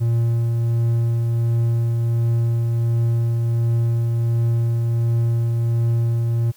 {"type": "tone with tremolo", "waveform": "triangle", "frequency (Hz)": 116.54, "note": "A#2", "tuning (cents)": 0, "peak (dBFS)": -13, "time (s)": [0, 6.52], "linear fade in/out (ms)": 20, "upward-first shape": "triangle", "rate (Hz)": 1.4, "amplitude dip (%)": 25, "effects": ["white hiss -53 dBFS RMS until 6.56 s"]}